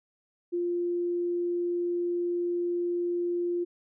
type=tone; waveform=sine; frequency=349.2 Hz; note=F4; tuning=in tune; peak=-26 dBFS; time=0.52-3.65 s; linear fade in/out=20 ms; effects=none